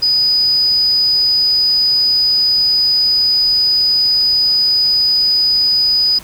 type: tone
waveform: sine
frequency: 4970 Hz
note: D#8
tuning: 3 cents flat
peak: -9 dBFS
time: 0.02-6.19 s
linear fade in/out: 10 ms
effects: tanh soft clip ceiling -6 dBFS + pink hiss -37 dBFS RMS until 6.23 s